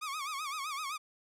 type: tone with vibrato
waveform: sawtooth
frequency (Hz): 1174.7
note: D6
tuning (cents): 0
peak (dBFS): -32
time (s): 0.01-0.98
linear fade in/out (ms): 20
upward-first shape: sine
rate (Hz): 7.8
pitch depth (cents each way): 140
effects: low-pass 12000 Hz 12 dB/octave